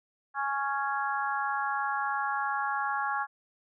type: harmonic tone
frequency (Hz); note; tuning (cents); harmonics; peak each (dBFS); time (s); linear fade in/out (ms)
277.2; C#4; 0; 3 / 4 / 5 / 6; -32 / -33 / -34 / -35; 0.34-3.27; 50
effects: none